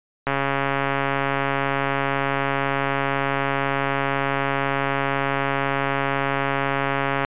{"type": "click train", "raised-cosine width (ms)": 0.5, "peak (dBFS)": -7, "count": 964, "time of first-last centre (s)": [0.27, 7.248], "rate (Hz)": 138, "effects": ["resampled to 8000 Hz"]}